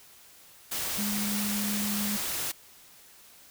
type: tone in noise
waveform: sine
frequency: 206.3 Hz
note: G#3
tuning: 11 cents flat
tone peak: -30 dBFS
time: 0.98-2.17 s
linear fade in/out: 10 ms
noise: white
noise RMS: -32 dBFS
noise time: 0.71-2.52 s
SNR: -1 dB
effects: white hiss -54 dBFS RMS until 3.5 s